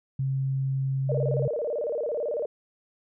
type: tone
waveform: sine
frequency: 134.5 Hz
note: C3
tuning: 48 cents sharp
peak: -24 dBFS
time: 0.19-1.48 s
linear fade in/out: 5 ms
type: tone with vibrato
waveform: sine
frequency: 529 Hz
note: C5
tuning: 19 cents sharp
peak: -26 dBFS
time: 1.09-2.46 s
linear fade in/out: 5 ms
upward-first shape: square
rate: 18 Hz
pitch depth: 210 cents each way
effects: none